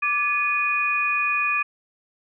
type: tone cluster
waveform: sine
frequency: 1173 / 1710 / 2468 Hz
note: D6 / A6 / D#7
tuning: -2 / -50 / -15 cents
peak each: -26 / -30 / -21 dBFS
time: 0.02-1.63 s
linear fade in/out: 10 ms
effects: none